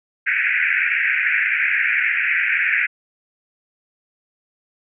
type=band-pass noise; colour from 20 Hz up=white; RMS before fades=-19 dBFS; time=0.26-2.87 s; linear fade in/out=20 ms; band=1500 to 2500 Hz; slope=96 dB/octave; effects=none